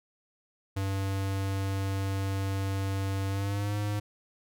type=tone with pitch glide; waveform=square; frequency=97.3 to 103.68 Hz; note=G2 to G#2; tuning=-12 to -2 cents; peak=-29 dBFS; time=0.76-4 s; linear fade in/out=10 ms; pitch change=+110 cents; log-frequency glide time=3.29-3.76 s; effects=none